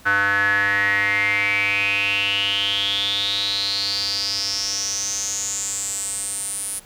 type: tone with band-pass filter sweep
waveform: square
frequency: 100 Hz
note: G2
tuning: 35 cents sharp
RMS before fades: -22 dBFS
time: 0.05-6.8 s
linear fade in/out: 20 ms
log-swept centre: 1500 to 10000 Hz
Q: 9.6
effects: pink hiss -48 dBFS RMS until 6.85 s